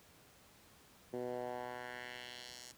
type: tone with band-pass filter sweep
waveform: 10% pulse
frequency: 123.47 Hz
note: B2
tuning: in tune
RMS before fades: -45 dBFS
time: 1.13-2.72 s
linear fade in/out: 5 ms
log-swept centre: 370 to 7000 Hz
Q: 1.5
effects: pink hiss -63 dBFS RMS until 2.77 s + high-pass 60 Hz 12 dB/octave